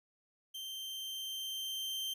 40% pulse tone with level ramp, 3136 Hz, G7, in tune, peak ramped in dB -41 to -35 dBFS, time 0.54-2.14 s, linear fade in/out 10 ms, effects none

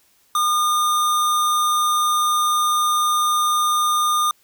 square tone, 1214 Hz, D#6, 43 cents flat, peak -17 dBFS, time 0.35-4.31 s, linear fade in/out 2 ms, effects white hiss -59 dBFS RMS until 4.43 s

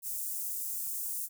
white high-pass noise, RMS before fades -36 dBFS, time 0.02-1.29 s, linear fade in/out 50 ms, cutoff 7600 Hz, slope 24 dB/octave, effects none

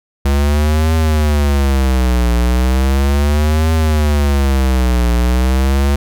square tone with vibrato, 69 Hz, C#2, 7 cents flat, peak -11 dBFS, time 0.25-5.96 s, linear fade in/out 5 ms, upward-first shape triangle, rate 0.36 Hz, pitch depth 270 cents each way, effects none

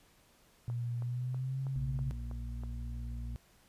sine tone with pitch glide, 119.5 to 134.13 Hz, A#2 to C3, +43 to +43 cents, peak -33 dBFS, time 0.68-2.11 s, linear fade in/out 0 ms, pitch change +200 cents, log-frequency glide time 0.99-1.6 s
click train, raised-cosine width 1 ms, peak -36 dBFS, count 7, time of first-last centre 0.7-2.635 s, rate 3.1 Hz
harmonic tone, 58.9 Hz, A#1, 19 cents sharp, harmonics 1 / 2 / 4, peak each -38 / -44 / -50 dBFS, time 1.76-3.36 s, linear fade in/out 0 ms
effects pink hiss -65 dBFS RMS until 3.68 s + resampled to 32000 Hz

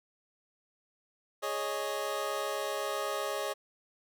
25% pulse chord, Ab suspended fourth, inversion none, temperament equal, 415.3 / 554.4 / 622.3 Hz, Ab4 / Db5 / Eb5, 0 / 0 / 0 cents, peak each -34 / -32 / -33 dBFS, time 1.42-3.54 s, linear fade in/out 20 ms, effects none

